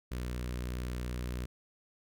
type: tone with notch filter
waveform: sawtooth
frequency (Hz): 61.4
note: B1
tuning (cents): -9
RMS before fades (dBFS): -37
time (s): 0.11-1.46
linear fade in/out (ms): 10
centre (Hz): 790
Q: 1.6
effects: none